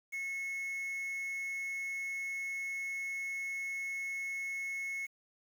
triangle tone with quantisation, 2185 Hz, C#7, 26 cents flat, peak -34 dBFS, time 0.12-5.07 s, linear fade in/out 20 ms, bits 9, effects none

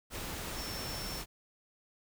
sine tone in noise, 5410 Hz, E8, 44 cents sharp, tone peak -43 dBFS, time 0.54-1.23 s, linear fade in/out 50 ms, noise pink, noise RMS -40 dBFS, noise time 0.1-1.26 s, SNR -6 dB, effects none

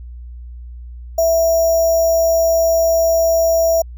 sine tone with sample-and-hold, 659.3 Hz, E5, in tune, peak -11 dBFS, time 1.18-3.82 s, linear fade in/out 5 ms, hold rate 6300 Hz, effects added 60 Hz sine -30 dBFS peak until 3.97 s

